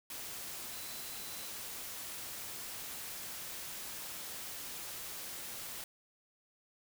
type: tone in noise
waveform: sine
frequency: 4018 Hz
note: B7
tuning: 29 cents sharp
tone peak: -53 dBFS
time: 0.73-1.49 s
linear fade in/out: 2 ms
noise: white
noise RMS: -44 dBFS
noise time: 0.1-5.84 s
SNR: -12 dB
effects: none